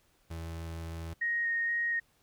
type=tone; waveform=35% pulse; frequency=82.41 Hz; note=E2; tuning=in tune; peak=-36 dBFS; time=0.3-1.14 s; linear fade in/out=10 ms
type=tone with vibrato; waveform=sine; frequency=1866 Hz; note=A#6; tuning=1 cent sharp; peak=-28 dBFS; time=1.21-2 s; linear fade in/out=10 ms; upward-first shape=square; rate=2.1 Hz; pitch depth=8 cents each way
effects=pink hiss -69 dBFS RMS until 2.22 s